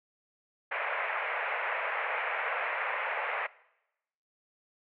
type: band-pass noise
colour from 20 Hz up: white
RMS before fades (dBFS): -33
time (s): 0.71-3.47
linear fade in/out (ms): 10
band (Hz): 490 to 2400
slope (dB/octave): 48
effects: noise-tail reverb RT60 0.9 s tail -21 dB re dry